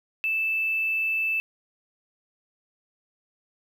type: tone with hard clipping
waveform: triangle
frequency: 2637 Hz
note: E7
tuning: in tune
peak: -23 dBFS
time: 0.24-1.4 s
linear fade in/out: 0 ms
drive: 3 dB
effects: none